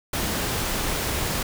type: noise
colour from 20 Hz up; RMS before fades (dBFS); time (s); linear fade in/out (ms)
pink; -26; 0.13-1.43; 5
effects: none